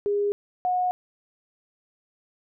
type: tone pair in turn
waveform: sine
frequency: 408.3 / 727.5 Hz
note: G#4 / F#5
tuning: -29 / -29 cents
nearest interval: minor seventh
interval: 1000 cents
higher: second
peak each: -21 dBFS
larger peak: neither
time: 0.06-0.32 / 0.65-0.91 s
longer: neither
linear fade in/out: 0 ms
effects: none